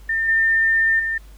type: tone with level steps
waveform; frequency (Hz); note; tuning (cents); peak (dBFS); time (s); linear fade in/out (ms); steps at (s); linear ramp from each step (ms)
sine; 1804; A6; +43; -18 / -14 / -20; 0.09-1.18; 5; 0.28 / 0.99; 10
effects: added 50 Hz sine -40 dBFS peak until 1.37 s + pink hiss -53 dBFS RMS until 1.37 s